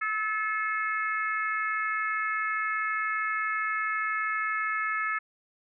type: harmonic tone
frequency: 432.4 Hz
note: A4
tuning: 30 cents flat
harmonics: 3 / 4 / 5 / 6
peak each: -30 / -31 / -33 / -45 dBFS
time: 0.01-5.19 s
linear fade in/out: 10 ms
effects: none